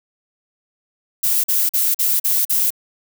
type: noise bursts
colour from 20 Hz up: violet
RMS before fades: -17 dBFS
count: 6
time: 1.23-2.705 s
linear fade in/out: 10 ms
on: 210 ms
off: 43 ms
effects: none